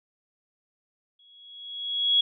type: tone with exponential growth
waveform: sine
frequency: 3335 Hz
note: G#7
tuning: 7 cents sharp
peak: -16 dBFS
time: 1.19-2.21 s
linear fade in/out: 5 ms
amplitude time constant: 220 ms
effects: none